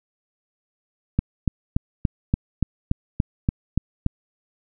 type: click train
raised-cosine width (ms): 5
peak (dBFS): -6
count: 11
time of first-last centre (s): 1.19-4.064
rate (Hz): 3.48
effects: none